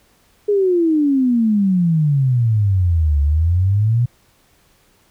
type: exponential two-way sweep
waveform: sine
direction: down then up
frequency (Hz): 420.6 to 70.5 to 123.9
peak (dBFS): -12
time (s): 0.48-4.06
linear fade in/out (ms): 10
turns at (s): 3.21
effects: pink hiss -56 dBFS RMS until 5.1 s